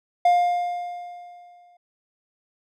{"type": "tone with exponential decay", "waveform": "triangle", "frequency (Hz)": 706, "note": "F5", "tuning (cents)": 19, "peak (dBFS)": -11, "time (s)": [0.25, 1.77], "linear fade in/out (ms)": 5, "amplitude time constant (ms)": 330, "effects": []}